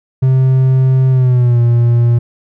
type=tone with pitch glide; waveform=triangle; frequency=131 to 118.75 Hz; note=C3 to A#2; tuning=+2 to +33 cents; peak=-5 dBFS; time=0.22-2.19 s; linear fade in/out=10 ms; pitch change=-169 cents; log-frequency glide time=1.1-1.6 s; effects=none